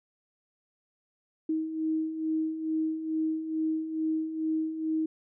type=beating tone pair; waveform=sine; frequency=314.8 / 317.1 Hz; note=D#4 / D#4; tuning=+20 / +33 cents; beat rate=2.3 Hz; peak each=-35 / -28 dBFS; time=1.49-5.06 s; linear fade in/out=5 ms; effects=none